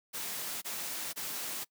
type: noise bursts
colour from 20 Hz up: white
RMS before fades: -38 dBFS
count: 3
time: 0.13-1.648 s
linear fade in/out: 20 ms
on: 490 ms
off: 24 ms
effects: noise-tail reverb RT60 0.1 s tail -23 dB re dry + high-pass 150 Hz 12 dB/octave